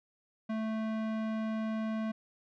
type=tone with low-pass filter; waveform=square; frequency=220 Hz; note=A3; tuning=in tune; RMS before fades=-34 dBFS; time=0.49-2.12 s; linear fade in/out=10 ms; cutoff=2300 Hz; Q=0.57; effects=none